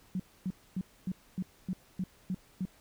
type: tone bursts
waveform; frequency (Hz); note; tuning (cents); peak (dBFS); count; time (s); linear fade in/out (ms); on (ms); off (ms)
sine; 185; F#3; 0; -30; 9; 0.15-2.653; 2; 47; 260
effects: pink hiss -62 dBFS RMS until 2.8 s